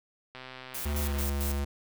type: click train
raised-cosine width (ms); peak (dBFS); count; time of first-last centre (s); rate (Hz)
0.3; -27; 115; 0.35-1.234; 129
type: noise with tremolo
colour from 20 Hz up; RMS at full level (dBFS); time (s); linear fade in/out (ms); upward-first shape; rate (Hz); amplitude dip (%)
blue; -36; 0.74-1.6; 10; square; 4.5; 80
type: tone with pitch glide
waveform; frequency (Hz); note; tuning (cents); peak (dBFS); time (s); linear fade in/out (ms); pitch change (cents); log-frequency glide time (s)
square; 73 to 70.47; D2 to C#2; -10 to +29; -29; 0.85-1.65; 10; -61; 1.01-1.14
effects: none